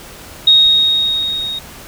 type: tone with level ramp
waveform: sine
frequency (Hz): 3750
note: A#7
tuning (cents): +10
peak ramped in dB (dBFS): -4 to -20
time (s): 0.47-1.59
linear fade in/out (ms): 5
effects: pink hiss -35 dBFS RMS until 1.87 s